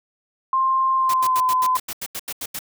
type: tone with pitch glide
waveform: sine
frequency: 1055 to 1020.2 Hz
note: C6 to C6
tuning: +14 to -44 cents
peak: -16 dBFS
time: 0.53-1.77 s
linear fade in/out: 2 ms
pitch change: -58 cents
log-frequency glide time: 0.96-1.42 s
type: noise bursts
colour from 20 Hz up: white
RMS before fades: -29 dBFS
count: 12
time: 1.09-2.591 s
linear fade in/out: 5 ms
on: 49 ms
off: 83 ms
effects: none